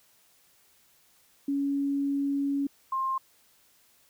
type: tone pair in turn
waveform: sine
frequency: 280 / 1059.3 Hz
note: C#4 / C6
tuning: +18 / +21 cents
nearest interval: octave + major seventh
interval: 2303 cents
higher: second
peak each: -25 / -26 dBFS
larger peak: first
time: 1.48-2.67 / 2.92-3.18 s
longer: first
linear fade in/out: 5 ms
effects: white hiss -63 dBFS RMS until 4.09 s